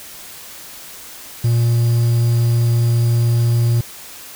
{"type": "tone with quantisation", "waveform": "triangle", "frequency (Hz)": 117.6, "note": "A#2", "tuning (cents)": 16, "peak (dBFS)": -10, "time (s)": [1.44, 3.81], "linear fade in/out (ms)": 5, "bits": 6, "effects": ["white hiss -36 dBFS RMS until 4.35 s"]}